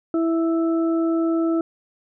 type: harmonic tone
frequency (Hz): 329.6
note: E4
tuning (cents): 0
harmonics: 1 / 2 / 4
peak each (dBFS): -18 / -29 / -33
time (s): 0.14-1.61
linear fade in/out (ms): 2
effects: none